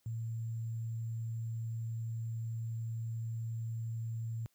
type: tone with sample-and-hold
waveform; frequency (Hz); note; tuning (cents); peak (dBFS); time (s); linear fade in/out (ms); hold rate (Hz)
sine; 113.9; A#2; -40; -35; 0.06-4.46; 0; 7350
effects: white hiss -75 dBFS RMS until 4.54 s + high-pass 60 Hz 12 dB/octave